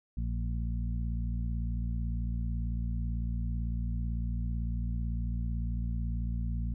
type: harmonic tone with a mistuned harmonic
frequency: 58 Hz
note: A#1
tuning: 8 cents flat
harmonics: 1 / 2 / 3 / 4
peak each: -31 / -37 / -41 / -43 dBFS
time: 0.17-6.74 s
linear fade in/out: 5 ms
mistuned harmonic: 4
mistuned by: -17 cents
effects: none